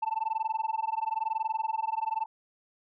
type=tone with amplitude modulation; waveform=sine; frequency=884 Hz; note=A5; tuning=8 cents sharp; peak=-22 dBFS; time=0.02-2.26 s; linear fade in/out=10 ms; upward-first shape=sine; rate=21 Hz; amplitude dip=100%; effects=tanh soft clip ceiling -24 dBFS